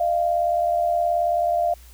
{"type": "tone pair together", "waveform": "sine", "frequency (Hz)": [611.2, 690], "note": ["D#5", "F5"], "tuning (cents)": [-31, -21], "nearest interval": "major second", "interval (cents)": 210, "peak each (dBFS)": [-25, -19], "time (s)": [0, 1.74], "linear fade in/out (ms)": 5, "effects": ["added 60 Hz sine -44 dBFS peak until 1.93 s", "white hiss -52 dBFS RMS until 1.93 s"]}